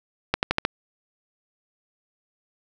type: accelerating click train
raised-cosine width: 0.3 ms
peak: -4 dBFS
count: 5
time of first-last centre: 0.34-0.651 s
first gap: 89 ms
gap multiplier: 0.91
effects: none